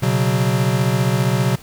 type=chord; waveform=square; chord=B suspended second; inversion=none; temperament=equal; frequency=123.47 / 138.59 / 185 Hz; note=B2 / C#3 / F#3; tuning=0 / 0 / 0 cents; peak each=-19 / -21 / -22 dBFS; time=0.02-1.56 s; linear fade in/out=10 ms; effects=pink hiss -42 dBFS RMS until 1.62 s